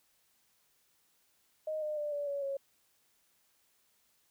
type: tone with pitch steps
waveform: sine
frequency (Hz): 622 / 607.1 / 592.5 / 578.3 / 564.5 / 550.9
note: D#5 / D#5 / D5 / D5 / C#5 / C#5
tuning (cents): -1 / -43 / +15 / -27 / +31 / -11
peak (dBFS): -33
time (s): 1.67-2.57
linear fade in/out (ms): 5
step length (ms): 150
effects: white hiss -72 dBFS RMS until 4.3 s